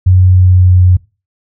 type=tone with pitch glide; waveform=sine; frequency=92.1 to 90.78 Hz; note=F#2 to F#2; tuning=-7 to -32 cents; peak=-3 dBFS; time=0.06-0.97 s; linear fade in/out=10 ms; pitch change=-25 cents; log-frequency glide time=0.25-0.81 s; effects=noise-tail reverb RT60 0.3 s tail -22 dB re dry